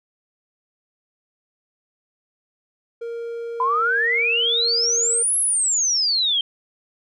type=tone; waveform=triangle; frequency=466.2 Hz; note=A#4; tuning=in tune; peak=-25 dBFS; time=3.01-5.23 s; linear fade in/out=10 ms
type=exponential two-way sweep; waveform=sine; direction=up then down; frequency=987.8 to 11200 to 3123 Hz; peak=-17 dBFS; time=3.6-6.41 s; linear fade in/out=2 ms; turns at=5.38 s
effects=none